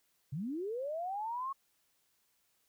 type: linear sweep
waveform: sine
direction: up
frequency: 123.47 to 1108.7 Hz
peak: -35 dBFS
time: 0.32-1.53 s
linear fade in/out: 10 ms
effects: white hiss -75 dBFS RMS until 2.68 s